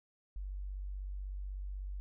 sine tone, 48.09 Hz, G1, 32 cents flat, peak -38 dBFS, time 0.36-2 s, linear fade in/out 0 ms, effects none

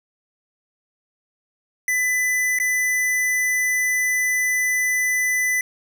square tone with dropouts, 2000 Hz, B6, 21 cents sharp, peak -19 dBFS, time 1.88-5.61 s, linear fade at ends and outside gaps 2 ms, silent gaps 2.588-2.599 s, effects none

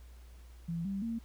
sine tone with pitch steps, 167.7 / 196 / 229.1 Hz, E3 / G3 / A#3, +30 / 0 / -30 cents, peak -33 dBFS, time 0.68-1.19 s, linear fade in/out 10 ms, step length 170 ms, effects added 60 Hz sine -50 dBFS peak until 1.24 s + pink hiss -64 dBFS RMS until 1.24 s

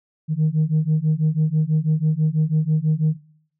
sine beating tone pair, 152.7 / 158.8 Hz, D#3 / D#3, -32 / +36 cents, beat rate 6.1 Hz, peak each -18 dBFS, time 0.28-3.17 s, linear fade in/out 50 ms, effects noise-tail reverb RT60 0.6 s tail -19 dB re dry + tanh soft clip ceiling -12 dBFS

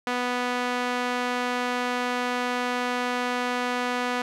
sawtooth tone with band-pass filter, 246.9 Hz, B3, in tune, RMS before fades -27 dBFS, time 0.07-4.22 s, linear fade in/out 2 ms, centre 1500 Hz, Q 0.61, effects none

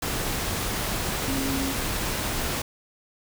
sine tone in noise, 270.8 Hz, C#4, 40 cents flat, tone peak -28 dBFS, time 1.28-1.73 s, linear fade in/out 5 ms, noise pink, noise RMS -28 dBFS, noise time 0.02-2.62 s, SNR -3 dB, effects none

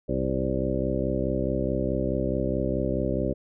harmonic tone with a mistuned harmonic, 64.7 Hz, C2, 19 cents flat, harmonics 1 / 2 / 3 / 4 / 5 / 6 / 8 / 9, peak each -32 / -32 / -32 / -32 / -32 / -32 / -32 / -32 dBFS, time 0.08-3.34 s, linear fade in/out 20 ms, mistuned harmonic 1, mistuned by -120 cents, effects none

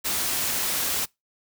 white noise, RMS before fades -26 dBFS, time 0.04-1.06 s, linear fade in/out 20 ms, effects noise-tail reverb RT60 0.2 s tail -25 dB re dry

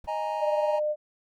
brown noise with exponential decay, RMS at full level -41 dBFS, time 0.04-0.13 s, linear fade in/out 5 ms, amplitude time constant 18 ms
triangle chord, D# suspended fourth, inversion none, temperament just, 622.3 / 829.7 / 933.4 Hz, D#5 / G#5 / A#5, 0 / -2 / +2 cents, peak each -30 dBFS, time 0.07-0.8 s, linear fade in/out 20 ms
sine tone, 603 Hz, D5, 46 cents sharp, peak -24 dBFS, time 0.39-0.96 s, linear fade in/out 50 ms
effects none

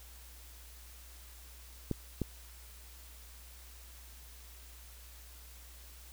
clicks, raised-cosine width 3 ms, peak -19 dBFS, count 2, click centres 1.913 / 2.217 s, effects added 60 Hz sine -52 dBFS peak until 6.12 s + white hiss -56 dBFS RMS until 6.12 s

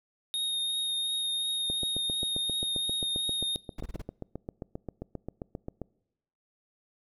square tone with vibrato, 3712 Hz, A#7, 8 cents flat, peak -29 dBFS, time 0.34-3.56 s, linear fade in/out 0 ms, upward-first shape triangle, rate 2.8 Hz, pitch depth 16 cents each way
click train, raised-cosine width 2 ms, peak -23 dBFS, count 32, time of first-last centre 1.7-5.817 s, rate 7.53 Hz
brown noise bursts, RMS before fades -36 dBFS, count 5, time 3.78-4.018 s, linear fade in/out 5 ms, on 26 ms, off 27 ms
effects noise-tail reverb RT60 0.9 s tail -25 dB re dry

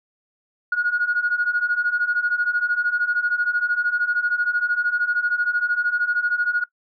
sine beating tone pair, 1436 / 1449 Hz, F6 / F#6, +48 / -37 cents, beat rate 13 Hz, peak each -22 / -20 dBFS, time 0.72-6.64 s, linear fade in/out 5 ms, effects noise-tail reverb RT60 0.1 s tail -22 dB re dry + tanh soft clip ceiling -11 dBFS

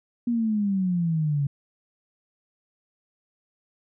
sine exponential sweep, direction down, 241.9 to 138.59 Hz, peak -21 dBFS, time 0.27-1.47 s, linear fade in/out 5 ms, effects none

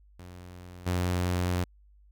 sawtooth tone with level steps, 89.5 Hz, F2, 43 cents sharp, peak -40 / -22 dBFS, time 0.19-1.64 s, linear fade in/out 5 ms, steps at 0.86 s, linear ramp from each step 10 ms, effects added 50 Hz sine -55 dBFS peak until 2.11 s

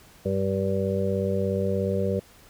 harmonic tone, 96.9 Hz, G2, 20 cents flat, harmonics 1 / 2 / 4 / 5 / 6, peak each -29 / -28 / -30 / -28 / -31 dBFS, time 0.25-2.2 s, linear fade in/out 10 ms, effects pink hiss -53 dBFS RMS until 2.49 s

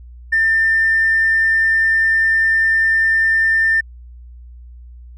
triangle tone with tanh clipping, 1795 Hz, A6, 34 cents sharp, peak -11 dBFS, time 0.32-3.81 s, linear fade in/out 10 ms, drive 1 dB, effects added 60 Hz sine -35 dBFS peak until 5.17 s + resampled to 24000 Hz

